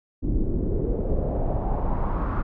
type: noise with low-pass filter sweep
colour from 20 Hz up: brown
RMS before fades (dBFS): -24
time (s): 0.22-2.43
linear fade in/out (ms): 20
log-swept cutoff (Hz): 290 to 1300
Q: 3.3
effects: none